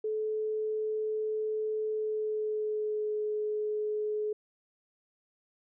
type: tone with pitch glide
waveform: sine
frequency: 432.1 to 424.4 Hz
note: A4 to G#4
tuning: -31 to +38 cents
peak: -29 dBFS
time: 0.04-4.33 s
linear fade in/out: 5 ms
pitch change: -31 cents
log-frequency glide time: 1.89-3.15 s
effects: none